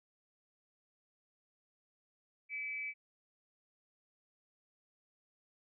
sine tone with amplitude modulation, 2302 Hz, D7, 35 cents flat, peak -35 dBFS, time 2.49-2.94 s, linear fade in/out 50 ms, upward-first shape sine, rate 254 Hz, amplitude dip 55%, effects none

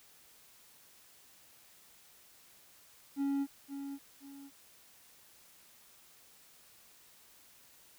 triangle tone with echo, 278.2 Hz, C#4, 6 cents sharp, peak -28 dBFS, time 3.16-3.47 s, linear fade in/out 50 ms, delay 520 ms, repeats 2, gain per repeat -9 dB, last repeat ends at 4.51 s, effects white hiss -61 dBFS RMS until 7.98 s

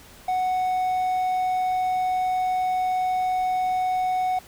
triangle tone, 740 Hz, F#5, in tune, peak -19 dBFS, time 0.28-4.39 s, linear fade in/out 5 ms, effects pink hiss -48 dBFS RMS until 4.47 s

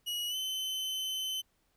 40% pulse tone with pitch glide, 2908 to 3054 Hz, F#7 to G7, -31 to -46 cents, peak -32 dBFS, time 0.06-1.42 s, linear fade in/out 20 ms, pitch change +85 cents, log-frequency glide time 0.28-0.36 s, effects pink hiss -74 dBFS RMS until 1.76 s

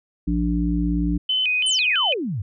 harmonic tone, 58.6 Hz, A#1, 10 cents sharp, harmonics 1 / 3 / 5, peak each -23 / -23 / -23 dBFS, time 0.27-1.18 s, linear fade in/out 10 ms
sine tone with vibrato, 2756 Hz, F7, 24 cents flat, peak -18 dBFS, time 1.29-2.14 s, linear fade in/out 5 ms, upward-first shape square, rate 3 Hz, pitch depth 170 cents each way
sine exponential sweep, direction down, 9956 to 87.7 Hz, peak -23 dBFS, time 1.66-2.42 s, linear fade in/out 5 ms
effects none

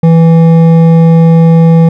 sine tone with hard clipping, 164.81 Hz, E3, in tune, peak -3 dBFS, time 0.03-1.89 s, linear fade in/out 5 ms, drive 9 dB, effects none

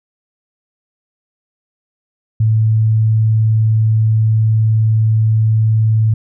sine tone, 110.1 Hz, A2, 2 cents sharp, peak -9 dBFS, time 2.4-6.14 s, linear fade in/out 5 ms, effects none

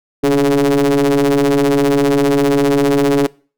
square ring-modulated tone, 69.3 Hz, C#2, in tune, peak -8 dBFS, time 0.23-3.27 s, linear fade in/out 10 ms, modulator 354 Hz, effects noise-tail reverb RT60 0.4 s tail -23 dB re dry

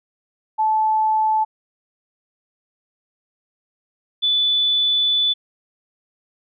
sine tone pair in turn, 870 / 3480 Hz, A5 / A7, -20 / -20 cents, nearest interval 2 octaves, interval 2400 cents, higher second, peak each -15 dBFS, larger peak neither, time 0.58-1.45 / 4.22-5.34 s, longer second, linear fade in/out 20 ms, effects none

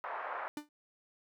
pink band-pass noise, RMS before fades -40 dBFS, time 0.04-0.48 s, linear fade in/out 0 ms, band 650 to 1600 Hz, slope 24 dB/octave
45% pulse tone with exponential decay, 297.3 Hz, D4, 21 cents sharp, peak -35 dBFS, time 0.57-0.69 s, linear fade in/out 2 ms, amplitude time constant 24 ms
effects none

